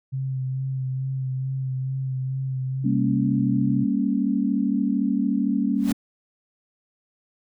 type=tone with vibrato; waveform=sine; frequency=131.8 Hz; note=C3; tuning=13 cents sharp; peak=-24 dBFS; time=0.12-3.85 s; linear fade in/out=20 ms; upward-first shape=sine; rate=2.3 Hz; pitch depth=23 cents each way
type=chord; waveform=sine; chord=G diminished; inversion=none; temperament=equal with one note detuned; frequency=199.65 / 233.1 / 277.2 Hz; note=G3 / Bb3 / Db4; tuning=+32 / 0 / 0 cents; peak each=-24 dBFS; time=2.84-5.93 s; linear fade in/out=10 ms
type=noise with exponential growth; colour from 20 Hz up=pink; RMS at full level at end=-28 dBFS; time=5.75-5.92 s; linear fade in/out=1 ms; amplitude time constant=35 ms
effects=none